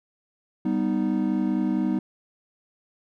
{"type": "chord", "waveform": "triangle", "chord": "G augmented", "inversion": "none", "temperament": "equal", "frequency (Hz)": [196, 246.9, 311.1], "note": ["G3", "B3", "D#4"], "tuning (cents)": [0, 0, 0], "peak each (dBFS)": -24, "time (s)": [0.65, 1.99], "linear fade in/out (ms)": 5, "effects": []}